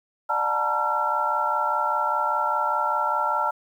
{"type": "tone cluster", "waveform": "sine", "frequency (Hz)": [598, 734, 876, 941, 1359], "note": ["D5", "F#5", "A5", "A#5", "F6"], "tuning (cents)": [31, -14, -8, 16, -48], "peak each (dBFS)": [-31, -33, -26, -27, -25], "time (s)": [0.29, 3.51], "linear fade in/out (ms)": 10, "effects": ["9-bit"]}